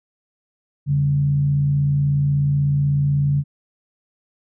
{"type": "tone with frequency modulation", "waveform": "sine", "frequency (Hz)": 142.3, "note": "C#3", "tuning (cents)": 46, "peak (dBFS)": -15, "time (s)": [0.86, 3.44], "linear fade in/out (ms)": 50, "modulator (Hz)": 56.3, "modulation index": 0.31, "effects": []}